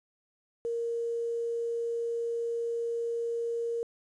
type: tone with quantisation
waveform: sine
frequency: 466.2 Hz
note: A#4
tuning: in tune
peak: -29 dBFS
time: 0.65-3.83 s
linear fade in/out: 0 ms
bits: 9
effects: resampled to 22050 Hz